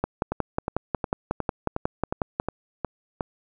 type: two click trains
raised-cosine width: 1 ms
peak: -9 / -12 dBFS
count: 14 / 9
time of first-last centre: 0.04-2.399 / 0.32-3.208 s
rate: 5.51 / 2.77 Hz
effects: none